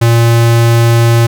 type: tone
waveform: square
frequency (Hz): 116.54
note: A#2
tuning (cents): 0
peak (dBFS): -6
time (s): 0.01-1.27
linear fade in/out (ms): 10
effects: none